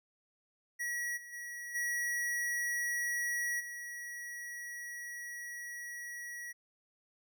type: tone with level steps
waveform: square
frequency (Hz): 1921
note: B6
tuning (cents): -48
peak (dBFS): -35 / -48 / -42 / -33 / -42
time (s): 0.79-6.53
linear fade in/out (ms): 20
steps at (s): 1.16 / 1.32 / 1.74 / 3.59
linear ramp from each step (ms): 20
effects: none